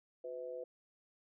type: tone with amplitude modulation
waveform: sine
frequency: 504 Hz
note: B4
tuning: 35 cents sharp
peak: -37 dBFS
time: 0.24-0.64 s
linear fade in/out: 5 ms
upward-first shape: sine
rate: 141 Hz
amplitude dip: 85%
effects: none